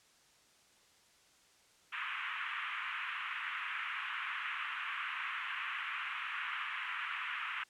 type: band-pass noise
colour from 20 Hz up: pink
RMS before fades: -40 dBFS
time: 1.92-7.64 s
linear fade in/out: 10 ms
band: 1100 to 2900 Hz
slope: 48 dB/octave
effects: white hiss -66 dBFS RMS until 7.69 s + low-pass 8000 Hz 12 dB/octave